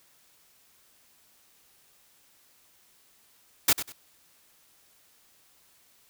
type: noise with echo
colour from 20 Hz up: white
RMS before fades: -20 dBFS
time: 3.68-3.73 s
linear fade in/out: 5 ms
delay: 97 ms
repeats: 2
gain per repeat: -12 dB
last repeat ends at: 3.924 s
effects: white hiss -62 dBFS RMS until 6.09 s